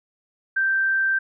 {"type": "tone", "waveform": "sine", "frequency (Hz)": 1566, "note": "G6", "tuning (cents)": -2, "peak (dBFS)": -18, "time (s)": [0.56, 1.19], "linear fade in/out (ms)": 10, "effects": []}